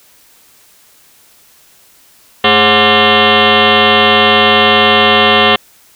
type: tone with frequency modulation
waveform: sine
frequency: 1171 Hz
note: D6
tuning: 5 cents flat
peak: -5 dBFS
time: 2.44-5.56 s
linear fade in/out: 5 ms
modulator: 317 Hz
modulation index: 7.3
effects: white hiss -46 dBFS RMS until 5.95 s